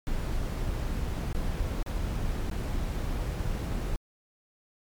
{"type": "noise with dropouts", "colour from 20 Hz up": "brown", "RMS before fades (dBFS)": -30, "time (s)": [0.07, 3.96], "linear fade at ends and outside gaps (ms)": 0, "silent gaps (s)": [[1.329, 1.349], [1.827, 1.863], [2.499, 2.513]], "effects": ["MP3 96 kbps"]}